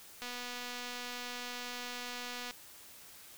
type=click train; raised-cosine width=0.2 ms; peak=-25 dBFS; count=562; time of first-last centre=0.22-2.51 s; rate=245 Hz; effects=white hiss -54 dBFS RMS until 3.37 s